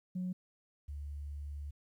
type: tone pair in turn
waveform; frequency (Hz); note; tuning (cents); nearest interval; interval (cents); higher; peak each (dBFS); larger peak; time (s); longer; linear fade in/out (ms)
sine; 182.4 / 72.39; F#3 / D2; -24 / -24; octave + major third; 1600; first; -33 / -39; first; 0.15-0.33 / 0.88-1.71; second; 10
effects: tanh soft clip ceiling -31 dBFS + 12-bit